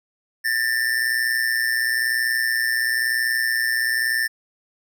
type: tone with amplitude modulation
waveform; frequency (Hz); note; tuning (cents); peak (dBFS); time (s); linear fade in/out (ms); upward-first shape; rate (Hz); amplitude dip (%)
square; 1788; A6; +27; -17; 0.44-4.28; 20; sine; 121; 65
effects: none